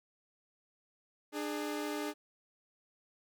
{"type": "tone pair together", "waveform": "sawtooth", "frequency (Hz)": [298.5, 415.3], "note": ["D4", "G#4"], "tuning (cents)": [28, 0], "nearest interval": "tritone", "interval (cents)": 572, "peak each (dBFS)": [-33, -36], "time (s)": [1.32, 2.14], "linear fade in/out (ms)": 50, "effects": []}